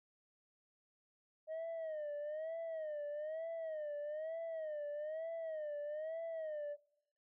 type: tone with vibrato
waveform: sine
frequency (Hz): 622.3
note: D#5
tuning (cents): 0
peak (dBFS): -37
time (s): 1.47-6.77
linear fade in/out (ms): 50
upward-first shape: sine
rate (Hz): 1.1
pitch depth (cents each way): 110
effects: noise-tail reverb RT60 0.8 s tail -24 dB re dry + tanh soft clip ceiling -39 dBFS